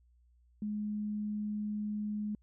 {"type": "tone", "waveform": "sine", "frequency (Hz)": 209.9, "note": "G#3", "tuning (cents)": 19, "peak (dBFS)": -33, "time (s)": [0.62, 2.35], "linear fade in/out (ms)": 2, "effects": ["added 60 Hz sine -63 dBFS peak until 2.42 s"]}